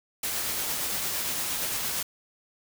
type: noise with tremolo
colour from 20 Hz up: white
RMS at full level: -29 dBFS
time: 0.23-2.03 s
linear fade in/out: 5 ms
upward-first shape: triangle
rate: 8.7 Hz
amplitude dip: 25%
effects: none